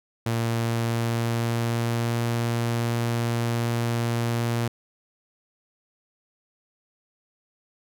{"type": "tone with pitch glide", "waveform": "sawtooth", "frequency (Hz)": [115.5, 117.45], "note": ["A#2", "A#2"], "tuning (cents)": [-16, 13], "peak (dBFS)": -19, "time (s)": [0.26, 4.68], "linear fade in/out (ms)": 5, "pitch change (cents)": 29, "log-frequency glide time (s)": [0.4, 2.26], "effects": []}